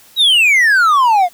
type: exponential sweep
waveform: triangle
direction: down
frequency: 3936 to 682 Hz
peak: -6 dBFS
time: 0.16-1.29 s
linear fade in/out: 50 ms
effects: white hiss -45 dBFS RMS until 1.33 s